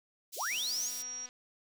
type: high-pass noise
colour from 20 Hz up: pink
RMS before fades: -43 dBFS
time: 0.32-1.03 s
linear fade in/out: 20 ms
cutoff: 3900 Hz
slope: 24 dB/octave
type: linear sweep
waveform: sine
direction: up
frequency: 277.2 to 7100 Hz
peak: -33 dBFS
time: 0.36-0.91 s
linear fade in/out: 50 ms
type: tone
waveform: sine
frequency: 5680 Hz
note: F8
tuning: 28 cents sharp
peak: -38 dBFS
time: 0.4-1.26 s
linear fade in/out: 2 ms
type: click train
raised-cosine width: 0.2 ms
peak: -37 dBFS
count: 195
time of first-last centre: 0.51-1.289 s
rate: 249 Hz
effects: none